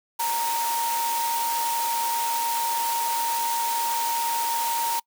sine tone in noise, 929 Hz, A#5, 6 cents flat, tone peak -24 dBFS, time 0.19-5 s, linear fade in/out 10 ms, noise white, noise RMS -30 dBFS, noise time 0.19-5 s, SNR +3 dB, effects noise-tail reverb RT60 0.1 s tail -26 dB re dry + high-pass 400 Hz 12 dB/octave

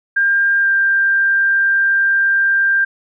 sine tone with pitch glide, 1600 to 1587.1 Hz, G6 to G6, +35 to +21 cents, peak -11 dBFS, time 0.16-2.85 s, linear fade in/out 10 ms, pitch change -14 cents, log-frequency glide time 0.61-0.67 s, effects none

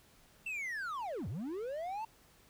triangle linear two-way sweep, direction down then up, 2714 to 79 to 911 Hz, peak -35 dBFS, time 0.46-2.05 s, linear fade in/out 5 ms, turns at 1.28 s, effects pink hiss -64 dBFS RMS until 2.49 s

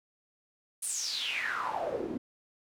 pink noise with band-pass filter sweep, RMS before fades -34 dBFS, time 0.82-2.18 s, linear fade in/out 10 ms, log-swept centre 10000 to 260 Hz, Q 7.1, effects none

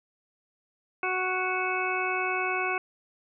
harmonic tone, 370 Hz, F#4, in tune, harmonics 1 / 2 / 3 / 4 / 6 / 7, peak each -33 / -33 / -33 / -33 / -33 / -33 dBFS, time 1.03-2.78 s, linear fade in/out 2 ms, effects none

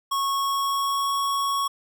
square tone with pitch glide, 1100 to 1109.6 Hz, C#6 to C#6, -14 to +1 cents, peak -23 dBFS, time 0.11-1.68 s, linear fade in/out 10 ms, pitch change +15 cents, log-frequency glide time 0.29-1.13 s, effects none

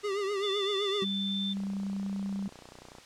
square tone with vibrato, 400 Hz, G4, 35 cents sharp, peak -30 dBFS, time 0.03-1.05 s, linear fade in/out 20 ms, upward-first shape triangle, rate 7.8 Hz, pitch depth 91 cents each way
sine tone with pitch glide, 3520 to 3553 Hz, A7 to A7, 0 to +16 cents, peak -32 dBFS, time 0.42-1.54 s, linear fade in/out 20 ms, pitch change +16 cents, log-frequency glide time 0.9-1.4 s
sine tone, 196.8 Hz, G3, 7 cents sharp, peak -31 dBFS, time 1.02-2.48 s, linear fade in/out 2 ms
click train, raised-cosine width 1 ms, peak -34 dBFS, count 44, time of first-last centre 1.57-2.984 s, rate 30.4 Hz
effects white hiss -52 dBFS RMS until 3.05 s + low-pass 6000 Hz 12 dB/octave

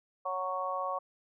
harmonic tone, 185 Hz, F#3, in tune, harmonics 3 / 4 / 5 / 6, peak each -37 / -38 / -41 / -34 dBFS, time 0.25-0.99 s, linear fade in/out 10 ms, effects none

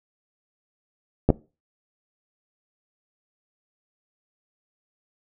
clicks, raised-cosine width 2 ms, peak -3 dBFS, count 2, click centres 1.29 / 1.303 s, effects noise-tail reverb RT60 0.3 s tail -21 dB re dry

